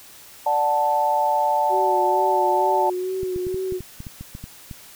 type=chord; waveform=sine; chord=D major; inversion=none; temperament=equal; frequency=587.3 / 740 / 880 Hz; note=D5 / F#5 / A5; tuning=0 / 0 / 0 cents; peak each=-24 / -24 / -19 dBFS; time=0.46-2.9 s; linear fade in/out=5 ms
type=tone with vibrato; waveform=sine; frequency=370 Hz; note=F#4; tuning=in tune; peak=-23 dBFS; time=1.69-3.81 s; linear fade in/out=50 ms; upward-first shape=sine; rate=2.2 Hz; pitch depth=34 cents each way
type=clicks; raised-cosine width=5 ms; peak=-22 dBFS; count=12; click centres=3.232 / 3.361 / 3.468 / 3.544 / 3.723 / 3.806 / 4.004 / 4.068 / 4.21 / 4.351 / 4.44 / 4.712 s
effects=white hiss -45 dBFS RMS until 4.95 s